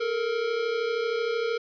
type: tone pair together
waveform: square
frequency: 433.2 / 466.2 Hz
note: A4 / A#4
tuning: -27 / 0 cents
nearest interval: minor second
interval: 127 cents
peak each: -32 / -27 dBFS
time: 0-1.58 s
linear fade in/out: 10 ms
effects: resampled to 11025 Hz + 10-bit